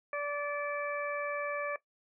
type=harmonic tone; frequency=580 Hz; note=D5; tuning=22 cents flat; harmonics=1 / 2 / 3 / 4; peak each=-35 / -38 / -40 / -41 dBFS; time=0.13-1.76 s; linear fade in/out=2 ms; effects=noise-tail reverb RT60 0.1 s tail -17 dB re dry